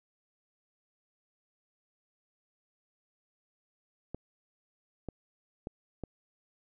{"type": "clicks", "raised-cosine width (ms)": 2, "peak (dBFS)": -24, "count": 4, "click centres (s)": [4.146, 5.087, 5.671, 6.037], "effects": []}